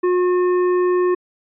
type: tone with hard clipping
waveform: sine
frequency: 360 Hz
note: F#4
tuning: 47 cents flat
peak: -16 dBFS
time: 0.03-1.15 s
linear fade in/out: 10 ms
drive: 9 dB
effects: resampled to 8000 Hz